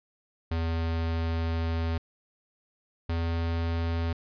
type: tone pair in turn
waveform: square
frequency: 82.41 / 83.42 Hz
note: E2 / E2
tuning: 0 / +21 cents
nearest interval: unison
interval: 21 cents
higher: second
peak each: -27 dBFS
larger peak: neither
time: 0.51-1.98 / 3.09-4.13 s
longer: first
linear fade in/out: 5 ms
effects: resampled to 11025 Hz